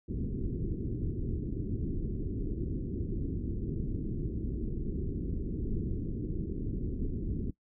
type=low-pass noise; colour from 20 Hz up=pink; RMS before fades=-34 dBFS; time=0.08-7.51 s; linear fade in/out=10 ms; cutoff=390 Hz; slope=48 dB/octave; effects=noise-tail reverb RT60 0.1 s tail -20 dB re dry